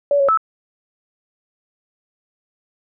sine tone with pitch steps, 571 / 554 / 1307 Hz, D5 / C#5 / E6, -49 / -1 / -15 cents, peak -12 dBFS, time 0.11-0.374 s, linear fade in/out 2 ms, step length 88 ms, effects none

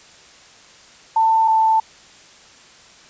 sine tone pair in turn, 892 / 885.3 Hz, A5 / A5, +23 / +10 cents, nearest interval unison, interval 13 cents, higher first, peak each -12 dBFS, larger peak neither, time 1.16-1.48 / 1.48-1.8 s, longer neither, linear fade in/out 5 ms, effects white hiss -46 dBFS RMS until 3.09 s + resampled to 16000 Hz

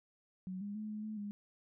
sine tone with pitch steps, 186 / 203.6 / 214.1 / 212.5 / 215.8 / 205 Hz, F#3 / G#3 / A3 / G#3 / A3 / G#3, +9 / -34 / -47 / +40 / -33 / -22 cents, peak -39 dBFS, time 0.47-1.31 s, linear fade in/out 0 ms, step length 140 ms, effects none

